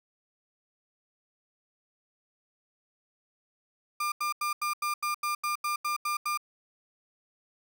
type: tone bursts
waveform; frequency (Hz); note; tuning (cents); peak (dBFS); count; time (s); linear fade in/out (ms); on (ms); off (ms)
35% pulse; 1200; D6; +37; -26; 12; 4-6.375; 5; 120; 85
effects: none